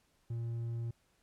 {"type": "tone with hard clipping", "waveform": "sine", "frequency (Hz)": 116.54, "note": "A#2", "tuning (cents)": 0, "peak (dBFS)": -36, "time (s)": [0.3, 0.91], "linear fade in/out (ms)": 5, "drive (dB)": 3, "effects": ["pink hiss -73 dBFS RMS until 1.22 s", "low-pass 12000 Hz 12 dB/octave"]}